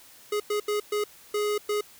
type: tone bursts at uneven times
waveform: square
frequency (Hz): 417.4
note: G#4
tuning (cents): +9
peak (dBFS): -25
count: 6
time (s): 0.32-0.4 / 0.5-0.6 / 0.68-0.8 / 0.92-1.04 / 1.34-1.58 / 1.69-1.81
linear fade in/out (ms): 5
effects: white hiss -52 dBFS RMS until 1.99 s